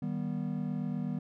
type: chord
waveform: triangle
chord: Eb augmented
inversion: none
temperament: just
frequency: 155.56 / 194.45 / 243.1 Hz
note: Eb3 / G3 / B3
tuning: 0 / -14 / -27 cents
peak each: -34 dBFS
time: 0.02-1.19 s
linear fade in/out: 5 ms
effects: none